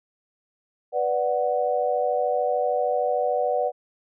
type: chord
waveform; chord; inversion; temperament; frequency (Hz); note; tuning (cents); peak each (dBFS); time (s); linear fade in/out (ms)
sine; B minor; none; equal; 493.9 / 587.3 / 740; B4 / D5 / F#5; 0 / 0 / 0; -25; 0.92-3.72; 50
effects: none